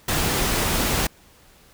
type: noise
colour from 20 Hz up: pink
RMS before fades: -22 dBFS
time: 0.08-1.07 s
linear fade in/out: 5 ms
effects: pink hiss -53 dBFS RMS until 1.73 s